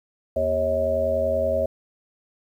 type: harmonic tone with a mistuned harmonic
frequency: 79.8 Hz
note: D#2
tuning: 44 cents sharp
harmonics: 1 / 3 / 5 / 7 / 8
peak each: -31 / -34 / -34 / -23 / -23 dBFS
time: 0.36-1.66 s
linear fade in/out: 5 ms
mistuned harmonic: 7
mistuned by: -33 cents
effects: 9-bit